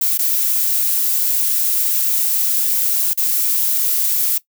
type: noise with dropouts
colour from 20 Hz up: violet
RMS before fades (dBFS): -17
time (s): 0.01-4.38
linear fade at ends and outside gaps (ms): 5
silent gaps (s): 0.176-0.189 / 3.134-3.174
effects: noise-tail reverb RT60 0.1 s tail -18 dB re dry